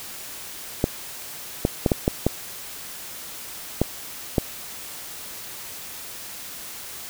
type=clicks; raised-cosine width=2 ms; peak=-4 dBFS; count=8; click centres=0.841 / 1.651 / 1.862 / 1.918 / 2.079 / 2.266 / 3.816 / 4.382 s; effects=white hiss -37 dBFS RMS until 7.09 s